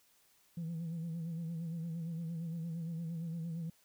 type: tone with vibrato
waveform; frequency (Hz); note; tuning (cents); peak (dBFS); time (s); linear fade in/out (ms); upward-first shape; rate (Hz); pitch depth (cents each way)
sine; 165.8; E3; +10; -35; 0.57-3.7; 5; sine; 8.7; 61
effects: tanh soft clip ceiling -35 dBFS + white hiss -69 dBFS RMS until 3.84 s